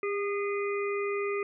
harmonic tone with a mistuned harmonic, 409 Hz, G#4, 26 cents flat, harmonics 1 / 3 / 5 / 6, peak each -29 / -37 / -39 / -40 dBFS, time 0.03-1.43 s, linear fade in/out 2 ms, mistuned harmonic 1, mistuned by -24 cents, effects none

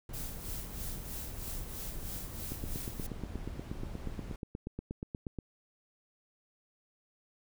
brown noise, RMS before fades -42 dBFS, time 0.09-4.36 s, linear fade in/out 2 ms
blue noise with tremolo, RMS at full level -42 dBFS, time 0.13-3.07 s, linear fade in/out 10 ms, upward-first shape sine, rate 3.1 Hz, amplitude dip 65%
click train, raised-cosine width 3 ms, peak -25 dBFS, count 25, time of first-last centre 2.52-5.387 s, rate 8.37 Hz
effects none

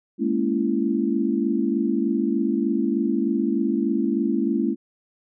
sine chord, A# half-diminished seventh, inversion third, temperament just, 209.8 / 233.1 / 279.7 / 335.6 Hz, G#3 / A#3 / C#4 / E4, +18 / 0 / +16 / +31 cents, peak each -25 dBFS, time 0.18-4.76 s, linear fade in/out 50 ms, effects none

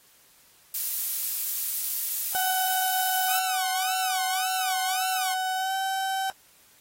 violet noise, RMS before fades -27 dBFS, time 0.74-3.39 s, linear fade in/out 5 ms
35% pulse tone with pitch glide, 750 to 768.4 Hz, F#5 to G5, +23 to -35 cents, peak -24 dBFS, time 2.35-6.3 s, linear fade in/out 0 ms, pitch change +42 cents, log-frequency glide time 5.55-5.74 s
5% pulse tone with vibrato, 1195 Hz, D6, 30 cents sharp, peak -19 dBFS, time 3.28-5.35 s, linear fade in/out 20 ms, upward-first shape sine, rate 1.8 Hz, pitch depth 220 cents each way
effects white hiss -58 dBFS RMS until 6.8 s + AAC 48 kbps

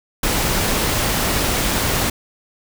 pink noise, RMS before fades -19 dBFS, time 0.23-2.1 s, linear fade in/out 5 ms, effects none

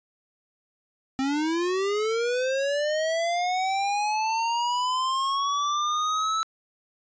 square linear sweep, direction up, 261.6 to 1318.5 Hz, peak -24 dBFS, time 1.19-6.43 s, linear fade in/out 0 ms, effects resampled to 16000 Hz

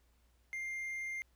triangle tone, 2106 Hz, C7, 11 cents sharp, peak -36 dBFS, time 0.53-1.22 s, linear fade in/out 0 ms, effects added 60 Hz sine -68 dBFS peak until 1.35 s + pink hiss -75 dBFS RMS until 1.35 s

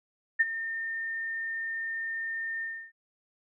sine tone with ADSR envelope, 1815 Hz, A#6, 47 cents flat, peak -17 dBFS, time 0.39-2.92 s, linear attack 17 ms, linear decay 29 ms, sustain -14 dB, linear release 300 ms, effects none

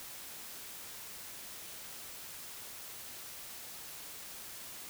silence, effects white hiss -47 dBFS RMS until 4.89 s

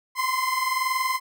30% pulse tone pair together, 1025.6 / 1046.5 Hz, C6 / C6, -35 / 0 cents, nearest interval unison, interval 35 cents, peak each -23 dBFS, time 0.15-1.2 s, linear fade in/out 50 ms, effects none

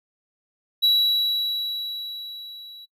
triangle tone with level ramp, 3910 Hz, B7, 18 cents flat, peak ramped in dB -13 to -39 dBFS, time 0.82-2.86 s, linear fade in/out 20 ms, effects noise-tail reverb RT60 0.1 s tail -17 dB re dry

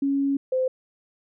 sine tone pair in turn, 277.3 / 516.3 Hz, C#4 / C5, +1 / -23 cents, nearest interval major seventh, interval 1076 cents, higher second, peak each -20 dBFS, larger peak neither, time 0.02-0.37 / 0.52-0.68 s, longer first, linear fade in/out 5 ms, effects none

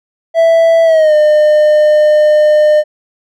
triangle tone with pitch glide, 660 to 605.2 Hz, E5 to D#5, +2 to -48 cents, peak -3 dBFS, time 0.34-2.84 s, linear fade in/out 50 ms, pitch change -150 cents, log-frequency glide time 0.84-1.14 s, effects none

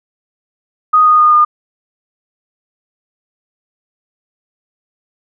sine tone with pitch steps, 1244.5 / 1234.5 / 1224.5 / 1214.7 Hz, D#6 / D#6 / D#6 / D#6, 0 / -14 / -28 / -42 cents, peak -5 dBFS, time 0.93-1.45 s, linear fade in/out 10 ms, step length 130 ms, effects none

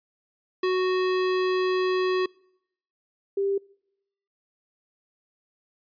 square / sine tone pair in turn, 370 / 395.4 Hz, F#4 / G4, 0 / +15 cents, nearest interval minor second, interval 115 cents, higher second, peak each -22 dBFS, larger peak neither, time 0.63-2.26 / 3.37-3.58 s, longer first, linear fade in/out 5 ms, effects noise-tail reverb RT60 0.8 s tail -26 dB re dry + resampled to 11025 Hz

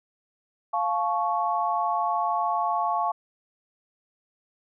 sine chord, F augmented, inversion none, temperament equal with one note detuned, 698.5 / 865.4 / 1108.7 Hz, F5 / A5 / C#6, 0 / -29 / 0 cents, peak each -27 dBFS, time 0.73-3.12 s, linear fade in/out 10 ms, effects none

